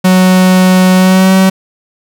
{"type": "tone with pitch glide", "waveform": "45% pulse", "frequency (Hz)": [185, 189.65], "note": ["F#3", "F#3"], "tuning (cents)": [0, 43], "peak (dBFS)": -4, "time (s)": [0.04, 1.5], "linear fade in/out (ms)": 10, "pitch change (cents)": 43, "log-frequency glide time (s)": [0.95, 1.33], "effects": []}